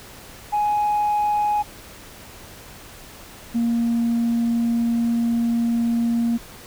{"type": "tone pair in turn", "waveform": "sine", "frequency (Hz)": [835, 233.5], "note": ["G#5", "A#3"], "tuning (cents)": [9, 3], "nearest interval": "octave + minor seventh", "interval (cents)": 2206, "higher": "first", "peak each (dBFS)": -16, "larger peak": "neither", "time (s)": [[0.52, 1.63], [3.54, 6.38]], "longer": "second", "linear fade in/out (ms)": 20, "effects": ["tanh soft clip ceiling -15 dBFS", "pink hiss -42 dBFS RMS until 6.66 s"]}